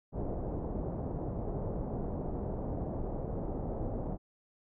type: low-pass noise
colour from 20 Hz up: pink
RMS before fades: -36 dBFS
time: 0.12-4.18 s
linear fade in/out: 50 ms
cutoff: 720 Hz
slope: 24 dB/octave
effects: none